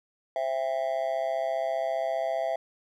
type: tone with amplitude modulation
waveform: triangle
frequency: 664 Hz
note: E5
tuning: 12 cents sharp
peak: -20 dBFS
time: 0.36-2.56 s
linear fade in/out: 2 ms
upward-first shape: sine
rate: 135 Hz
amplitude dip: 95%
effects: none